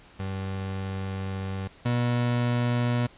30% pulse tone pair in turn, 96 / 120.95 Hz, G2 / B2, -36 / -36 cents, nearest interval major third, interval 400 cents, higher second, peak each -27 / -20 dBFS, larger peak second, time 0.19-1.68 / 1.85-3.07 s, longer first, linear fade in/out 10 ms, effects pink hiss -53 dBFS RMS until 3.17 s + resampled to 8000 Hz

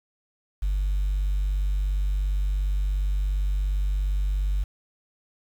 sine tone, 48.6 Hz, G1, 14 cents flat, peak -20 dBFS, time 0.62-4.64 s, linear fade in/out 10 ms, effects tanh soft clip ceiling -19 dBFS + 8-bit

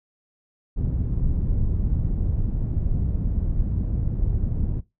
pink low-pass noise, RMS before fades -23 dBFS, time 0.76-4.81 s, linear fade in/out 20 ms, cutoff 140 Hz, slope 12 dB/octave, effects noise-tail reverb RT60 0.2 s tail -19 dB re dry

